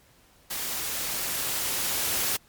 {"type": "noise with level ramp", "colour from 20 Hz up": "white", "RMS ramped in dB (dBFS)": [-32, -26], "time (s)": [0.5, 2.37], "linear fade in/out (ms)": 10, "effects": ["pink hiss -59 dBFS RMS until 2.48 s", "MP3 96 kbps"]}